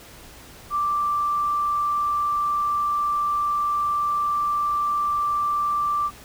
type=tone; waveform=sine; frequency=1174.7 Hz; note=D6; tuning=in tune; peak=-20 dBFS; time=0.7-6.11 s; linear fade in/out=50 ms; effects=added 60 Hz sine -53 dBFS peak until 6.24 s + pink hiss -45 dBFS RMS until 6.24 s